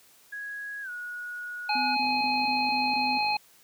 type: tone with pitch glide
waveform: sine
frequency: 1661.2 to 1454.5 Hz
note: G#6 to F#6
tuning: 0 to -30 cents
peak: -34 dBFS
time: 0.32-1.95 s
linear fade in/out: 10 ms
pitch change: -230 cents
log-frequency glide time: 0.82-0.9 s
type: harmonic tone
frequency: 839 Hz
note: G#5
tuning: 17 cents sharp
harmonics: 1 / 3 / 5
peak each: -26 / -29 / -31 dBFS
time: 1.69-3.37 s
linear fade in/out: 5 ms
type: tone bursts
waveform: sine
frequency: 253.8 Hz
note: B3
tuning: 47 cents sharp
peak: -33 dBFS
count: 6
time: 1.75-3.18 s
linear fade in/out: 5 ms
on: 220 ms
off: 22 ms
type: click train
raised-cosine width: 1 ms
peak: -32 dBFS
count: 70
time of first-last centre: 2.03-3.362 s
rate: 51.8 Hz
effects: white hiss -58 dBFS RMS until 3.63 s + high-pass 80 Hz 12 dB/octave